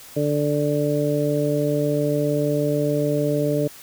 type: harmonic tone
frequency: 146.83 Hz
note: D3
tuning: in tune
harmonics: 1 / 2 / 3 / 4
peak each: -24 / -24 / -24 / -24 dBFS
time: 0.16-3.68 s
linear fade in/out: 10 ms
effects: white hiss -43 dBFS RMS until 3.82 s